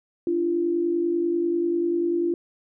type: tone pair together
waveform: sine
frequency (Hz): 293.1 / 343.3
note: D4 / F4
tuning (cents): -3 / -30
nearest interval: minor third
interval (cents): 273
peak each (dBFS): -29 / -21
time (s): 0.27-2.34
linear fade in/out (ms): 2
effects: none